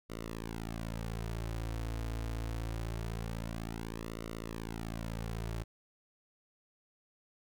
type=tone with flanger; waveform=sawtooth; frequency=56 Hz; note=A1; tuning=31 cents sharp; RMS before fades=-39 dBFS; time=0.09-5.64 s; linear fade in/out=20 ms; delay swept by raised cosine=1.2 to 5.3 ms; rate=0.24 Hz; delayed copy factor=-0.9; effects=none